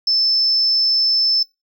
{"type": "tone", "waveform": "triangle", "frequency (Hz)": 5274, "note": "E8", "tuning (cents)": 0, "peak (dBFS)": -10, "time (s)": [0.07, 1.43], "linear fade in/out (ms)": 5, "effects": ["noise-tail reverb RT60 0.2 s tail -24 dB re dry", "tanh soft clip ceiling -12 dBFS"]}